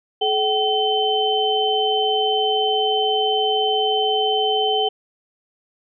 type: tone cluster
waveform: sine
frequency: 429 / 763 / 3073 Hz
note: A4 / G5 / G7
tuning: -44 / -47 / -35 cents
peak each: -21 dBFS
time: 0.21-4.89 s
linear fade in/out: 10 ms
effects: none